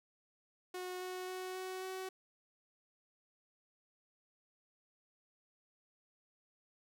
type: tone with pitch steps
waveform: sawtooth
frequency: 364.9 / 367.7 / 370.4 / 373.2 / 376 Hz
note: F#4 / F#4 / F#4 / F#4 / F#4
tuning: -24 / -11 / +2 / +15 / +28 cents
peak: -37 dBFS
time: 0.74-2.09 s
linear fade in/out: 5 ms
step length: 270 ms
effects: none

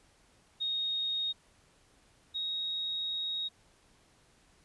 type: tone pair in turn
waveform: sine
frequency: 3729 / 3768 Hz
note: A#7 / A#7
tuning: 0 / +18 cents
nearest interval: unison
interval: 18 cents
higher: second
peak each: -30 / -32 dBFS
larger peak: first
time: 0.6-1.33 / 2.34-3.49 s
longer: second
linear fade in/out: 20 ms
effects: pink hiss -65 dBFS RMS until 4.64 s + resampled to 24000 Hz

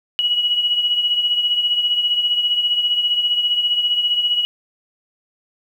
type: beating tone pair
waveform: sine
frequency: 2917 / 2932 Hz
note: F#7 / F#7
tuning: -25 / -16 cents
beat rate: 15 Hz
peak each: -16 / -24 dBFS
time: 0.19-4.45 s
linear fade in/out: 0 ms
effects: 8-bit

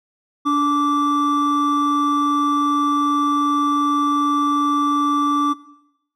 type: tone pair together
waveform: triangle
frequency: 290 / 1167.4 Hz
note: D4 / D6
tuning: -22 / -11 cents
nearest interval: 2 octaves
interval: 2411 cents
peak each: -16 dBFS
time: 0.45-5.54 s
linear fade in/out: 20 ms
effects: noise-tail reverb RT60 0.8 s tail -17 dB re dry

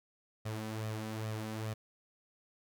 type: tone with flanger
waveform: sawtooth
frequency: 109.2 Hz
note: A2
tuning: 13 cents flat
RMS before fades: -39 dBFS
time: 0.45-1.74 s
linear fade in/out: 10 ms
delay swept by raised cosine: 1.6 to 4 ms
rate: 2.4 Hz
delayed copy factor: +0.55
effects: none

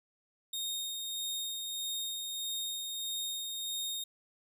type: tone with tremolo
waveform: sawtooth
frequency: 3702 Hz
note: A#7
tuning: 13 cents flat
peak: -31 dBFS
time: 0.53-4.04 s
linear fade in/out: 5 ms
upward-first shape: sine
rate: 1.6 Hz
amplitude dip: 30%
effects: none

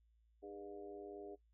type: harmonic tone with a mistuned harmonic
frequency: 101.5 Hz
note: G#2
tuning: 39 cents flat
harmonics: 3 / 4 / 5 / 6 / 7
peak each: -55 / -50 / -59 / -58 / -59 dBFS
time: 0.42-1.36 s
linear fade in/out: 20 ms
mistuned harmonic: 5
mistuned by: -60 cents
effects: noise-tail reverb RT60 0.1 s tail -18 dB re dry + added 56 Hz sine -70 dBFS peak until 1.53 s

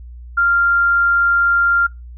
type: tone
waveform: sine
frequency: 1392 Hz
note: F6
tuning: 6 cents flat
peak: -11 dBFS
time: 0.37-1.87 s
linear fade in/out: 10 ms
effects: noise-tail reverb RT60 0.2 s tail -24 dB re dry + added 60 Hz sine -32 dBFS peak until 2.17 s

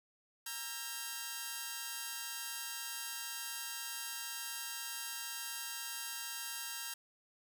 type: tone cluster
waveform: 5% pulse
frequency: 937 / 1345 / 1606 Hz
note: A#5 / E6 / G6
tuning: +9 / +34 / +41 cents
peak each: -33 / -36 / -32 dBFS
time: 0.46-6.94 s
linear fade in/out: 5 ms
effects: none

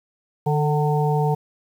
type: harmonic tone with a mistuned harmonic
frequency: 150 Hz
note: D3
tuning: 37 cents sharp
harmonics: 1 / 3 / 5 / 6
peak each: -19 / -24 / -26 / -27 dBFS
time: 0.46-1.35 s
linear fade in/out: 10 ms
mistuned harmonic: 3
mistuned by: -25 cents
effects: 8-bit

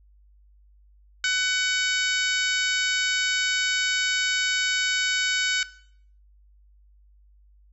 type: harmonic tone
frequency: 750 Hz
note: F#5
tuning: 23 cents sharp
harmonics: 2 / 3 / 4 / 5 / 6 / 7 / 8 / 9 / 10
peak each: -24 / -28 / -30 / -32 / -34 / -35 / -36 / -37 / -38 dBFS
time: 1.24-5.63 s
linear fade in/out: 2 ms
effects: noise-tail reverb RT60 0.6 s tail -18 dB re dry + added 50 Hz sine -53 dBFS peak until 7.72 s

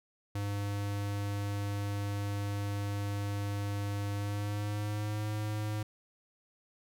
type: tone with pitch glide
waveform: square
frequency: 101.4 to 106.38 Hz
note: G#2 to G#2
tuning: -41 to +42 cents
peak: -33 dBFS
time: 0.35-5.83 s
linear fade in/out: 5 ms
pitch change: +83 cents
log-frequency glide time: 4.13-5.27 s
effects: none

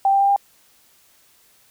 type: tone with pitch steps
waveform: sine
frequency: 784 / 789.5 / 794.9 / 800.5 Hz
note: G5 / G5 / G5 / G5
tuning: 0 / +12 / +24 / +36 cents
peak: -13 dBFS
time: 0.05-0.362 s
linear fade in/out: 2 ms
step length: 78 ms
effects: white hiss -56 dBFS RMS until 1.7 s

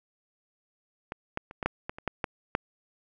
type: clicks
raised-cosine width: 0.5 ms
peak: -19 / -15 / -28 / -17 / -10 / -18 / -26 / -13 / -13 / -9 dBFS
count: 10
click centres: 1.121 / 1.374 / 1.511 / 1.628 / 1.66 / 1.895 / 1.985 / 2.077 / 2.242 / 2.551 s
effects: none

